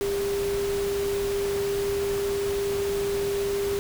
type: tone in noise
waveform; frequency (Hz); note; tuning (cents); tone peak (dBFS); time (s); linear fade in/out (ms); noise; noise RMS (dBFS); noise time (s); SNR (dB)
sine; 400; G4; +35; -24; 0.01-3.79; 0; pink; -35; 0.01-3.79; +8
effects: none